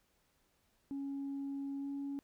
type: tone with pitch glide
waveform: sine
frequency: 277.2 to 279.6 Hz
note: C#4 to C#4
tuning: 0 to +15 cents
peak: -36 dBFS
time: 0.91-2.19 s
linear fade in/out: 0 ms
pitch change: +15 cents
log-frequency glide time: 1.79-1.88 s
effects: tanh soft clip ceiling -35 dBFS + pink hiss -75 dBFS RMS until 2.23 s